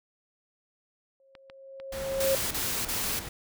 sine tone with exponential growth, 540 Hz, C#5, 45 cents flat, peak -21 dBFS, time 1.2-2.35 s, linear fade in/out 1 ms, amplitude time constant 250 ms
clicks, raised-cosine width 0.3 ms, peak -31 dBFS, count 5, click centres 1.352 / 1.499 / 1.8 / 2.861 / 2.957 s
pink noise, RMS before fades -39 dBFS, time 1.92-3.29 s, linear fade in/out 5 ms
white noise bursts, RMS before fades -31 dBFS, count 3, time 2.2-3.194 s, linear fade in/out 5 ms, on 310 ms, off 32 ms
effects none

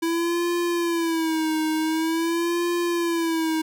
square tone with vibrato, 329.6 Hz, E4, in tune, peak -22 dBFS, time 0.02-3.62 s, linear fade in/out 10 ms, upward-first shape sine, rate 0.46 Hz, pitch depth 88 cents each way, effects none

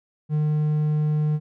triangle tone, 151.7 Hz, D#3, 44 cents flat, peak -17 dBFS, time 0.29-1.4 s, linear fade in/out 50 ms, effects none

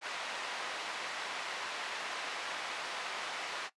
pink band-pass noise, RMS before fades -40 dBFS, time 0.01-3.7 s, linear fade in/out 50 ms, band 790 to 3900 Hz, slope 12 dB/octave, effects noise-tail reverb RT60 0.1 s tail -17 dB re dry + resampled to 24000 Hz

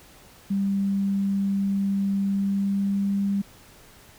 sine tone with pitch glide, 197.3 to 198.9 Hz, G3 to G3, +11 to +25 cents, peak -21 dBFS, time 0.5-3.42 s, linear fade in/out 10 ms, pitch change +14 cents, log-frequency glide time 2.27-3.21 s, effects pink hiss -51 dBFS RMS until 4.18 s

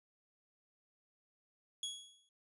sawtooth tone with exponential decay, 3343 Hz, G#7, 11 cents sharp, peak -33 dBFS, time 1.83-2.29 s, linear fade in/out 2 ms, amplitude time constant 100 ms, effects resampled to 24000 Hz

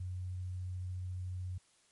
sine tone, 91.4 Hz, F#2, 21 cents flat, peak -37 dBFS, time 0-1.58 s, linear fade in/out 5 ms, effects white hiss -69 dBFS RMS until 1.91 s + MP3 48 kbps

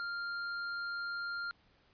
sine tone with hard clipping, 1396.9 Hz, F6, in tune, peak -38 dBFS, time 0-1.51 s, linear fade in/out 0 ms, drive 13 dB, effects pink hiss -68 dBFS RMS until 1.93 s + resampled to 11025 Hz

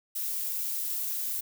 violet noise, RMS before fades -32 dBFS, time 0.15-1.41 s, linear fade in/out 10 ms, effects none

